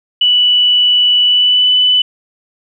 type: tone with pitch glide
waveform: sine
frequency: 2960 to 2993 Hz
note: F#7 to F#7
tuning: 0 to +19 cents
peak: -7 dBFS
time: 0.21-2.02 s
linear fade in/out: 5 ms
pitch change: +19 cents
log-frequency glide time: 1.24-1.7 s
effects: none